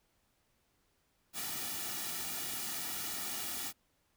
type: noise with comb filter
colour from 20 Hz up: white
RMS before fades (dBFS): -39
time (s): 1.33-3.73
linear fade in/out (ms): 50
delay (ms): 1.9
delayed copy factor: -0.7
effects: pink hiss -75 dBFS RMS until 4.16 s